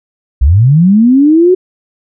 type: linear sweep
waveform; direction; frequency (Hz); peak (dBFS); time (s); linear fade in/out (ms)
sine; up; 56.7 to 376.2; -3; 0.41-1.55; 10
effects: none